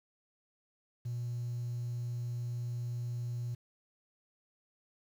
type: tone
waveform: triangle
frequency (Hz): 120.2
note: B2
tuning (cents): -46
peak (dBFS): -31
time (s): 1.05-3.55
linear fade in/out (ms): 10
effects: tanh soft clip ceiling -31 dBFS + 10-bit